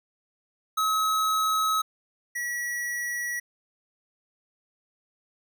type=tone pair in turn; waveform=square; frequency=1282 / 1930.8 Hz; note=E6 / B6; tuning=-49 / -40 cents; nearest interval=perfect fifth; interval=709 cents; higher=second; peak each=-23 / -29 dBFS; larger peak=first; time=0.77-1.82 / 2.35-3.4 s; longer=neither; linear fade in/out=10 ms; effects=none